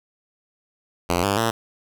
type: tone with pitch steps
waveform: 5% pulse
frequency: 87.31 / 99.72 / 113.88 Hz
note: F2 / G2 / A#2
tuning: 0 / +30 / -40 cents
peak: -8 dBFS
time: 1.09-1.51 s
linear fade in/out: 10 ms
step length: 140 ms
effects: none